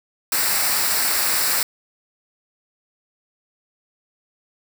white noise with comb filter, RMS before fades -20 dBFS, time 0.32-1.63 s, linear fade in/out 2 ms, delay 0.31 ms, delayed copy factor -0.6, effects none

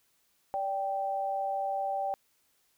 sine tone pair together, 580 / 782.4 Hz, D5 / G5, -22 / -4 cents, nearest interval perfect fourth, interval 518 cents, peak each -35 / -30 dBFS, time 0.54-2.14 s, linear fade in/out 0 ms, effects white hiss -71 dBFS RMS until 2.77 s

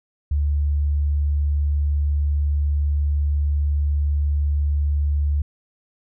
sine tone, 72.8 Hz, D2, 15 cents flat, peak -17 dBFS, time 0.31-5.42 s, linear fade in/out 5 ms, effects none

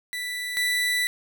30% pulse tone pair in turn, 1975.5 / 1975.5 Hz, B6 / B6, 0 / 0 cents, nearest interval unison, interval 0 cents, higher neither, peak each -26 / -19 dBFS, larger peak second, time 0.13-0.57 / 0.57-1.07 s, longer second, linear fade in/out 0 ms, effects none

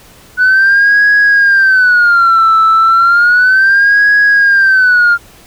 sine tone with vibrato, 1480 Hz, F#6, in tune, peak -3 dBFS, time 0.37-5.18 s, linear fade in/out 50 ms, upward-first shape sine, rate 0.33 Hz, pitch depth 200 cents each way, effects tanh soft clip ceiling -2 dBFS + pink hiss -40 dBFS RMS until 5.46 s

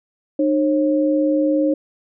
sine tone pair together, 303.6 / 541 Hz, D#4 / C#5, -42 / -42 cents, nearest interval minor seventh, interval 1000 cents, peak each -16 / -19 dBFS, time 0.39-1.74 s, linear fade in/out 5 ms, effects none

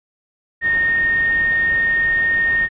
sine tone in noise, 1843 Hz, A#6, 20 cents flat, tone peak -14 dBFS, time 0.61-2.69 s, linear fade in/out 50 ms, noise pink, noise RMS -32 dBFS, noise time 0.61-2.69 s, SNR +15 dB, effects resampled to 8000 Hz

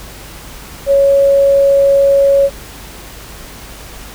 sine tone, 555 Hz, C#5, 2 cents sharp, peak -6 dBFS, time 0.86-2.5 s, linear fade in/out 50 ms, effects added 50 Hz sine -35 dBFS peak until 4.14 s + pink hiss -33 dBFS RMS until 4.14 s

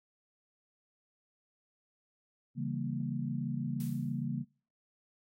sine chord, C# diminished seventh, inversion none, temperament equal, 138.59 / 164.81 / 196 / 233.1 Hz, C#3 / E3 / G3 / Bb3, 0 / 0 / 0 / 0 cents, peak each -36 / -40 / -41 / -37 dBFS, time 2.55-4.45 s, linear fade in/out 50 ms
blue noise with exponential decay, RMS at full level -46 dBFS, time 3.8-4.26 s, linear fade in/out 2 ms, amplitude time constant 100 ms
effects noise-tail reverb RT60 0.4 s tail -24 dB re dry + AAC 48 kbps

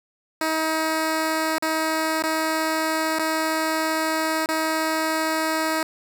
10% pulse tone with dropouts, 317.7 Hz, D#4, 36 cents sharp, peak -13 dBFS, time 0.41-5.83 s, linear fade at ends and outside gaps 2 ms, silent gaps 1.583-1.624 / 2.224-2.237 / 3.187-3.193 / 4.46-4.488 s, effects none

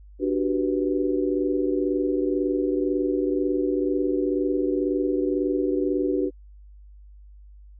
sine chord, G major seventh, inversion second, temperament equal with one note detuned, 293.7 / 370 / 392 / 491.6 Hz, D4 / F#4 / G4 / B4, 0 / 0 / 0 / -8 cents, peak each -25 / -25 / -29 / -29 dBFS, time 0.19-6.31 s, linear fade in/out 50 ms, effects added 50 Hz sine -44 dBFS peak until 7.79 s

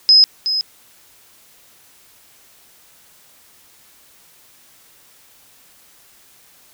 sine tone with echo, 5080 Hz, D#8, 35 cents sharp, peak -6 dBFS, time 0.09-0.24 s, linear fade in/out 0 ms, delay 370 ms, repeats 1, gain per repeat -10 dB, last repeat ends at 0.61 s, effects white hiss -50 dBFS RMS until 6.73 s

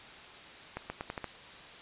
accelerating click train, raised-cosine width 0.5 ms, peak -21 dBFS, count 6, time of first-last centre 0.77-1.243 s, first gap 130 ms, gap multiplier 0.84, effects white hiss -49 dBFS RMS until 1.81 s + resampled to 8000 Hz

